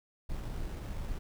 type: noise with sample-and-hold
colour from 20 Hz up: brown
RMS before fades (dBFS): -37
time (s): 0.29-1.19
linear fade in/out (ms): 10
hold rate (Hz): 4410
effects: none